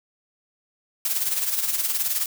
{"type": "noise with tremolo", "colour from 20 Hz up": "blue", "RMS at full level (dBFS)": -22, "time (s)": [1.05, 2.26], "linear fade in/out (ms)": 2, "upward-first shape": "sine", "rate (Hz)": 19, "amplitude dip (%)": 60, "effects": []}